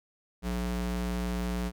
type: ring-modulated tone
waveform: square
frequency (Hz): 119.8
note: A#2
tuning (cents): +48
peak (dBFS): -27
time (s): 0.42-1.72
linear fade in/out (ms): 50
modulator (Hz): 63.2
effects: none